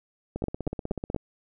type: two click trains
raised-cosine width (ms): 2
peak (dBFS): -14 / -18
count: 4 / 14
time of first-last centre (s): 0.44-1.146 / 0.36-1.162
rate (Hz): 4.25 / 16.2
effects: none